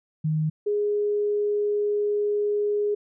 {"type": "tone pair in turn", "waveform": "sine", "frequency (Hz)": [155.56, 414.3], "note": ["D#3", "G#4"], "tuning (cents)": [0, -4], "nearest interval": "octave + perfect fourth", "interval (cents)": 1696, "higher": "second", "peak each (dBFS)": -21, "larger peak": "neither", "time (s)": [[0.24, 0.5], [0.66, 2.95]], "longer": "second", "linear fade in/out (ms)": 10, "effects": []}